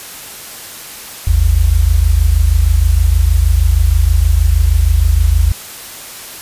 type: tone pair together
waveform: sine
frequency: 52.93 / 79.3 Hz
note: G#1 / D#2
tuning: +34 / +33 cents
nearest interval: perfect fifth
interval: 699 cents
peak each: -10 dBFS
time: 1.27-5.52 s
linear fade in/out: 5 ms
effects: white hiss -30 dBFS RMS until 6.41 s + resampled to 32000 Hz